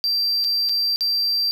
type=tone with dropouts; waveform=triangle; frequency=4704 Hz; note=D8; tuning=2 cents sharp; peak=-17 dBFS; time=0.04-1.51 s; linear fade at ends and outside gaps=0 ms; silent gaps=0.441-0.446 / 0.689-0.694 / 0.96-1.008 s; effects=none